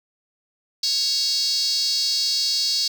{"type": "tone with high-pass filter", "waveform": "5% pulse", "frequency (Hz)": 554.4, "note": "C#5", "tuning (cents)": 0, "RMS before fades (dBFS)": -22, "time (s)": [0.83, 2.88], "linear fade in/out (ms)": 5, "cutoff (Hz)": 4600, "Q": 7.5, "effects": []}